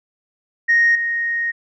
sine tone with level steps, 1864.7 Hz, A#6, in tune, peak -10 / -18 dBFS, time 0.68-1.52 s, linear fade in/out 20 ms, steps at 0.95 s, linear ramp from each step 5 ms, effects tanh soft clip ceiling -7 dBFS

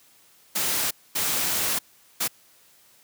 white noise bursts at uneven times, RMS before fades -25 dBFS, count 3, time 0.55-0.91 / 1.15-1.79 / 2.2-2.28 s, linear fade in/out 10 ms, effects white hiss -57 dBFS RMS until 3.03 s + high-pass 80 Hz 12 dB/octave

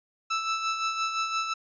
sawtooth tone with tremolo, 1318.5 Hz, E6, in tune, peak -21 dBFS, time 0.3-1.54 s, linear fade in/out 10 ms, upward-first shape sine, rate 5.8 Hz, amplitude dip 50%, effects resampled to 16000 Hz

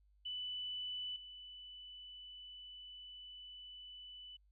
sine tone with level steps, 2986 Hz, F#7, 15 cents sharp, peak -40 / -50 dBFS, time 0.25-4.37 s, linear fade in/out 10 ms, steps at 1.16 s, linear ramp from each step 2 ms, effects added 50 Hz sine -67 dBFS peak until 4.51 s

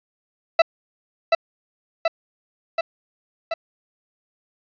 40% pulse tone with echo, 662 Hz, E5, 7 cents sharp, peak -9 dBFS, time 0.59-0.62 s, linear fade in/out 5 ms, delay 730 ms, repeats 4, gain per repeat -3 dB, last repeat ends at 3.54 s, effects resampled to 11025 Hz + 8-bit

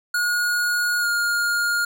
square tone with pitch glide, 1443 to 1418.2 Hz, F#6 to F6, -44 to +26 cents, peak -20 dBFS, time 0.14-1.85 s, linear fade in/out 5 ms, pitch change -30 cents, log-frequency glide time 1-1.07 s, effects none

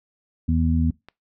harmonic tone, 81.2 Hz, E2, 26 cents flat, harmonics 1 / 2 / 3, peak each -20 / -25 / -22 dBFS, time 0.48-0.91 s, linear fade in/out 10 ms
click, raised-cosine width 0.3 ms, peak -26 dBFS, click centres 1.086 s
effects noise-tail reverb RT60 0.2 s tail -22 dB re dry

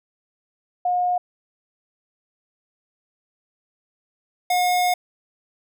sine / square tone pair in turn, 718 / 720.5 Hz, F5 / F#5, +48 / -46 cents, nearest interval unison, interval 6 cents, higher second, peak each -18 dBFS, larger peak neither, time 0.85-1.18 / 4.5-4.94 s, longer second, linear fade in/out 5 ms, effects none

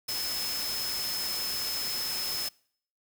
sine tone in noise, 5190 Hz, E8, 28 cents flat, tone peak -32 dBFS, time 0.08-2.49 s, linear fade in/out 10 ms, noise white, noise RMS -35 dBFS, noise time 0.08-2.49 s, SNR 0 dB, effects noise-tail reverb RT60 0.6 s tail -25 dB re dry

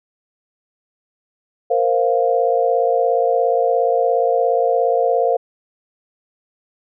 sine chord, Bb suspended second, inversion none, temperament equal, 466.2 / 523.3 / 698.5 Hz, Bb4 / C5 / F5, 0 / 0 / 0 cents, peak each -18 dBFS, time 1.7-5.37 s, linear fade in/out 10 ms, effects none

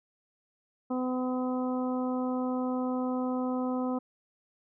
harmonic tone, 253.7 Hz, B3, 47 cents sharp, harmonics 1 / 2 / 3 / 4 / 5, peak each -29 / -35 / -39 / -41 / -43 dBFS, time 0.9-3.99 s, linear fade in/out 10 ms, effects none

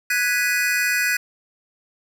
square chord, G# minor seventh, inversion third, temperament equal, 1480 / 1661.2 / 1975.5 / 2489 Hz, F#6 / G#6 / B6 / D#7, 0 / 0 / 0 / 0 cents, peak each -25 dBFS, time 0.1-1.17 s, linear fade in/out 5 ms, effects none

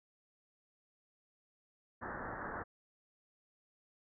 white low-pass noise, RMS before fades -43 dBFS, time 2.01-2.64 s, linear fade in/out 20 ms, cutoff 1800 Hz, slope 96 dB/octave, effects none

